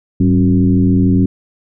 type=tone with frequency modulation; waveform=sine; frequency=188.1 Hz; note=F#3; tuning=29 cents sharp; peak=-8 dBFS; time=0.2-1.26 s; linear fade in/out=5 ms; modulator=86.4 Hz; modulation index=1.3; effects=none